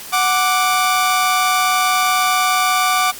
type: tone pair together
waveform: sawtooth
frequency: 740 / 1174.7 Hz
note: F#5 / D6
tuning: 0 / 0 cents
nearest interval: minor sixth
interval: 800 cents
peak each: -14 / -12 dBFS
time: 0.12-3.12 s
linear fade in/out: 20 ms
effects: white hiss -33 dBFS RMS until 3.19 s + Opus 48 kbps